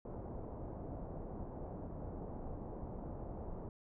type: low-pass noise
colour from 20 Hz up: pink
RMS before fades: -45 dBFS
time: 0.05-3.69 s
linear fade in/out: 2 ms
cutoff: 810 Hz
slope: 24 dB/octave
effects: none